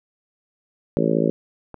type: harmonic tone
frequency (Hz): 55.4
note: A1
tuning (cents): +13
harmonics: 3 / 4 / 5 / 6 / 7 / 8 / 9 / 10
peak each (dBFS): -24 / -24 / -25 / -25 / -25 / -25 / -28 / -27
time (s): 0.97-1.3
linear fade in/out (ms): 0
type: click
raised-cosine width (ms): 1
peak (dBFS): -22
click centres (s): 1.743
effects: none